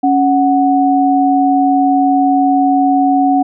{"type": "tone pair together", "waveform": "sine", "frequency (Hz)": [277.2, 740], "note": ["C#4", "F#5"], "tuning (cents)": [0, 0], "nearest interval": "octave + perfect fourth", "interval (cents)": 1700, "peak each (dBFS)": -11, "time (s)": [0.03, 3.43], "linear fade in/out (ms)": 10, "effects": []}